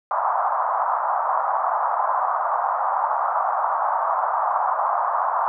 white band-pass noise, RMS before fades -22 dBFS, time 0.11-5.48 s, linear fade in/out 0 ms, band 680 to 1200 Hz, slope 48 dB/octave, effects none

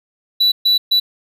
triangle tone bursts at uneven times, 3951 Hz, B7, in tune, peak -9 dBFS, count 3, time 0.4-0.52 / 0.65-0.78 / 0.91-1 s, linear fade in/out 10 ms, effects none

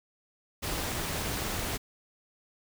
pink noise with amplitude modulation, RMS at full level -31 dBFS, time 0.62-1.78 s, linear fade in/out 20 ms, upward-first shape sine, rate 242 Hz, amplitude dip 45%, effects none

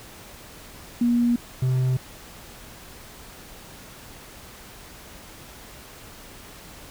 sine / triangle tone pair in turn, 239 / 128.6 Hz, A#3 / C3, +43 / -30 cents, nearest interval major seventh, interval 1073 cents, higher first, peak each -17 dBFS, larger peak neither, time 1.01-1.36 / 1.62-1.97 s, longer neither, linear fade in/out 5 ms, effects pink hiss -44 dBFS RMS until 6.9 s

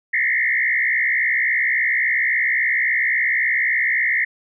sine tone with frequency modulation, 1975.5 Hz, B6, in tune, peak -16 dBFS, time 0.13-4.25 s, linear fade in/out 10 ms, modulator 63.6 Hz, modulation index 2.9, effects none

